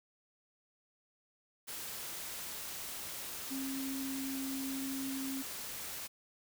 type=tone in noise; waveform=sine; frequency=268.8 Hz; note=C4; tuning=47 cents sharp; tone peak=-37 dBFS; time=3.5-5.43 s; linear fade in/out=20 ms; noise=white; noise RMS=-43 dBFS; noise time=1.67-6.08 s; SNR=+3 dB; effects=none